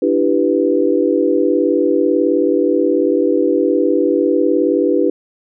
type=chord; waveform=sine; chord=E minor seventh; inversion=third; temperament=equal with one note detuned; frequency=293.7 / 333.3 / 392 / 493.9 Hz; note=D4 / E4 / G4 / B4; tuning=0 / +19 / 0 / 0 cents; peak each=-17 dBFS; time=0.02-5.1 s; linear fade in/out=5 ms; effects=none